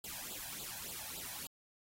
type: noise with flanger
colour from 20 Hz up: white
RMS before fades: -45 dBFS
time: 0.04-1.47 s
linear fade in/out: 2 ms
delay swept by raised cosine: 0.25 to 1.25 ms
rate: 3.5 Hz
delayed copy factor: +0.95
effects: AAC 48 kbps